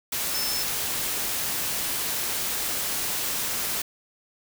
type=tone in noise; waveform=sine; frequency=5270 Hz; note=E8; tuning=1 cent flat; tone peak=-29 dBFS; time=0.34-0.63 s; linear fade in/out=5 ms; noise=white; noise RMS=-28 dBFS; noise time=0.12-3.82 s; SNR=-4 dB; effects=none